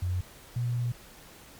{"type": "tone pair in turn", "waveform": "sine", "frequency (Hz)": [90.4, 120.95], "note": ["F#2", "B2"], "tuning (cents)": [-40, -36], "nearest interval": "perfect fourth", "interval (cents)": 504, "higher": "second", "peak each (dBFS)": -26, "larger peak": "neither", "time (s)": [[0.02, 0.21], [0.56, 0.92]], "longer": "second", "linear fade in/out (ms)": 5, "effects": ["pink hiss -51 dBFS RMS until 1.59 s", "MP3 96 kbps"]}